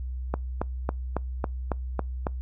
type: click train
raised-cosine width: 1 ms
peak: -12 dBFS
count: 8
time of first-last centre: 0.34-2.268 s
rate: 3.63 Hz
effects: noise-tail reverb RT60 0.2 s tail -26 dB re dry + added 63 Hz sine -30 dBFS peak until 2.41 s